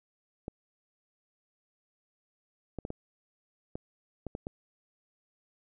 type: clicks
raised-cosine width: 2 ms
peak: -23 dBFS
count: 8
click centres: 0.481 / 2.787 / 2.851 / 2.904 / 3.755 / 4.267 / 4.351 / 4.469 s
effects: none